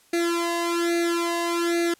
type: tone with flanger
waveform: sawtooth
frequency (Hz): 341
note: F4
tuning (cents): -41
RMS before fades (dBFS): -24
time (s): 0.13-1.94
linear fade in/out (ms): 5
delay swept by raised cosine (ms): 0.47 to 1.07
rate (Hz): 1.2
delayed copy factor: +1
effects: white hiss -58 dBFS RMS until 1.99 s + low-pass 12000 Hz 12 dB/octave